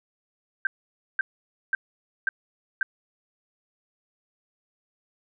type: tone bursts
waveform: sine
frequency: 1568 Hz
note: G6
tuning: in tune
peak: -20 dBFS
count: 5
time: 0.65-2.83 s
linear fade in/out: 2 ms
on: 20 ms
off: 520 ms
effects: none